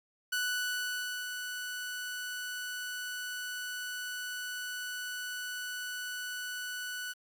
sawtooth tone with ADSR envelope, 1484 Hz, F#6, 5 cents sharp, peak -26 dBFS, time 0.32-7.14 s, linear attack 9 ms, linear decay 920 ms, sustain -7 dB, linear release 29 ms, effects 9-bit

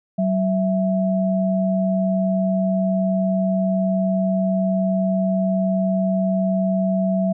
sine tone pair together, 189.43 / 660 Hz, F#3 / E5, +41 / +2 cents, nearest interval octave + minor seventh, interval 2161 cents, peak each -18 / -22 dBFS, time 0.18-7.33 s, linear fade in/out 10 ms, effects none

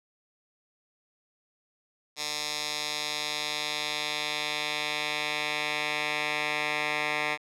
10% pulse tone with band-pass filter sweep, 150 Hz, D3, 37 cents sharp, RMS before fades -31 dBFS, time 2.16-7.38 s, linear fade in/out 50 ms, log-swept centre 5000 to 2100 Hz, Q 1.5, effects none

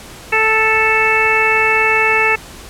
harmonic tone, 440 Hz, A4, in tune, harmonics 1 / 2 / 3 / 4 / 5 / 6, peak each -19 / -19 / -20 / -18 / -16 / -16 dBFS, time 0.32-2.36 s, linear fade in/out 10 ms, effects pink hiss -35 dBFS RMS until 2.69 s + low-pass 12000 Hz 12 dB/octave

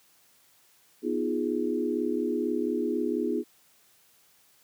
sine chord, F half-diminished seventh, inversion second, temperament equal, 246.9 / 311.1 / 349.2 / 415.3 Hz, Cb4 / Eb4 / F4 / Ab4, 0 / 0 / 0 / 0 cents, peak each -31 dBFS, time 1.02-3.44 s, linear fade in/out 50 ms, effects white hiss -62 dBFS RMS until 4.63 s + high-pass 80 Hz 12 dB/octave

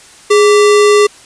sine tone with sample-and-hold, 415.3 Hz, G#4, in tune, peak -4 dBFS, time 0.3-1.07 s, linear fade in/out 10 ms, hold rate 1575 Hz, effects white hiss -39 dBFS RMS until 1.25 s + resampled to 22050 Hz

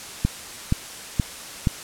click train, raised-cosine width 5 ms, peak -6 dBFS, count 4, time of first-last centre 0.25-1.672 s, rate 2.11 Hz, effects white hiss -37 dBFS RMS until 1.83 s + low-pass 10000 Hz 12 dB/octave

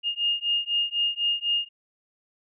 sine beating tone pair, 2834 / 2838 Hz, F7 / F7, +25 / +27 cents, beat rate 4 Hz, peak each -26 dBFS, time 0.03-1.69 s, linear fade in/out 50 ms, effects none

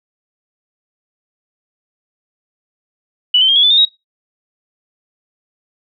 sine tone with pitch steps, 2960 / 3086 / 3217 / 3353 / 3496 / 3644 / 3799 Hz, F#7 / G7 / G7 / G#7 / A7 / A#7 / A#7, 0 / -28 / +44 / +16 / -12 / -40 / +32 cents, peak -7 dBFS, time 3.34-3.851 s, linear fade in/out 5 ms, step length 73 ms, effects noise-tail reverb RT60 0.2 s tail -18 dB re dry

